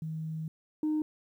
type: tone pair in turn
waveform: sine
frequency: 158.5 / 307.1 Hz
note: D#3 / D#4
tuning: +32 / -23 cents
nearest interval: major seventh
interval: 1145 cents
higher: second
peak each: -33 / -25 dBFS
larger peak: second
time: 0.02-0.48 / 0.83-1.02 s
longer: first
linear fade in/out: 2 ms
effects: tanh soft clip ceiling -24 dBFS + 11-bit